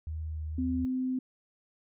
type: tone with vibrato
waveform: sine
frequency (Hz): 78.3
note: D#2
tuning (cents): +11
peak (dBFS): -33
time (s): 0.07-0.85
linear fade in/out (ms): 0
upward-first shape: triangle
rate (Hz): 2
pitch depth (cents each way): 17
type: tone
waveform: sine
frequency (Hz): 257.2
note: C4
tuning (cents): -30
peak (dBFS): -28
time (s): 0.58-1.19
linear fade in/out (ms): 5
effects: none